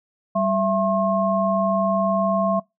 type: tone cluster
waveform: sine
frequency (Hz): 194.6 / 667 / 1074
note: G3 / E5 / C6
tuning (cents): -12 / +20 / +45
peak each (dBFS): -23 / -20 / -24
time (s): 0.35-2.6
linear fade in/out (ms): 10
effects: noise-tail reverb RT60 0.2 s tail -24 dB re dry